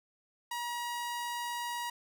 sawtooth tone, 956 Hz, A#5, 43 cents sharp, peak -31 dBFS, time 0.51-1.9 s, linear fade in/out 5 ms, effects none

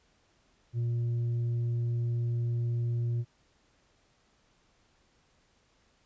sine tone with tanh clipping, 118.4 Hz, A#2, 27 cents sharp, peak -28 dBFS, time 0.73-3.25 s, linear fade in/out 50 ms, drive 3 dB, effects pink hiss -68 dBFS RMS until 6.05 s + resampled to 16000 Hz

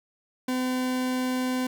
40% pulse tone, 254.7 Hz, C4, 46 cents flat, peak -24 dBFS, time 0.48-1.67 s, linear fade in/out 5 ms, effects 9-bit

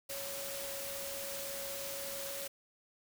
sine tone in noise, 554.4 Hz, C#5, in tune, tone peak -44 dBFS, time 0.09-2.48 s, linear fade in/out 10 ms, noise white, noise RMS -42 dBFS, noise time 0.09-2.48 s, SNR -5 dB, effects none

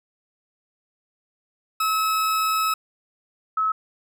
40% pulse / sine tone pair in turn, 1292 / 1292 Hz, E6 / E6, -35 / -35 cents, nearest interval unison, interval 0 cents, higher neither, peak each -19 dBFS, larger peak neither, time 1.8-2.74 / 3.57-3.72 s, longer first, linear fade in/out 5 ms, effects none

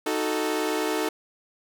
sawtooth chord, D# diminished, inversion none, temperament equal, 311.1 / 370 / 440 Hz, D#4 / F#4 / A4, 0 / 0 / 0 cents, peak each -24 / -27 / -24 dBFS, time 0.06-1.09 s, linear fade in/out 5 ms, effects none

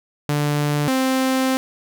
sawtooth tone pair in turn, 147 / 261.9 Hz, D3 / C4, +2 / +2 cents, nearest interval minor seventh, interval 1000 cents, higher second, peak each -14 / -13 dBFS, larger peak second, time 0.29-0.88 / 0.88-1.57 s, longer second, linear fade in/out 0 ms, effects none

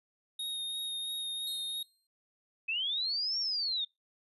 square tone with vibrato, 3723 Hz, A#7, 3 cents flat, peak -35 dBFS, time 0.39-1.83 s, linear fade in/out 5 ms, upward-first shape sine, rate 3 Hz, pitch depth 15 cents each way
sawtooth tone with exponential decay, 4186 Hz, C8, in tune, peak -37 dBFS, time 1.47-2.07 s, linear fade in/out 2 ms, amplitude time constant 130 ms
sine linear two-way sweep, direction up then down, 2517 to 5588 to 3556 Hz, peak -30 dBFS, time 2.68-3.85 s, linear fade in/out 10 ms, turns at 3.39 s
effects noise-tail reverb RT60 0.2 s tail -26 dB re dry + resampled to 32000 Hz

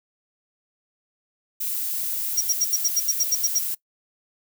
violet noise, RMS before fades -27 dBFS, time 1.6-3.75 s, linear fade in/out 10 ms
sine tone bursts, 5670 Hz, F8, 25 cents sharp, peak -18 dBFS, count 11, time 2.37-3.59 s, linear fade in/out 10 ms, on 40 ms, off 78 ms
effects noise-tail reverb RT60 0.1 s tail -21 dB re dry

